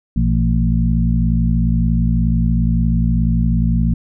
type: harmonic tone with a mistuned harmonic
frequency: 56.9 Hz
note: A#1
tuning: 41 cents flat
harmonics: 1 / 2 / 3 / 4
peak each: -16 / -19 / -18 / -20 dBFS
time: 0.16-3.94 s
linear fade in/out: 5 ms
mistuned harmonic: 2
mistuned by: +77 cents
effects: none